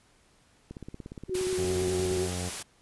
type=click train; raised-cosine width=3 ms; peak=-27 dBFS; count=26; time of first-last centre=0.71-2.172 s; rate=17.1 Hz
type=tone with vibrato; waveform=sine; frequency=370 Hz; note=F#4; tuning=in tune; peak=-27 dBFS; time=1.28-2.29 s; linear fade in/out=50 ms; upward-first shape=sine; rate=9.7 Hz; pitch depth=22 cents each way
type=noise; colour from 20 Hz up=white; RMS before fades=-36 dBFS; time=1.34-2.63 s; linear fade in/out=10 ms
type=harmonic tone; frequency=89.5 Hz; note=F2; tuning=43 cents sharp; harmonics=1 / 2 / 3 / 4 / 5 / 6 / 7 / 8 / 9; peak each=-34 / -37 / -43 / -45 / -42 / -46 / -48 / -48 / -48 dBFS; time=1.57-2.5 s; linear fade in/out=20 ms
effects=pink hiss -63 dBFS RMS until 2.81 s + resampled to 24000 Hz